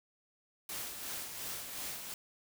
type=noise with tremolo; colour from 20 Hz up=white; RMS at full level=-40 dBFS; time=0.69-2.14 s; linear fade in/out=2 ms; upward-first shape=sine; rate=2.8 Hz; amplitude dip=45%; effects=none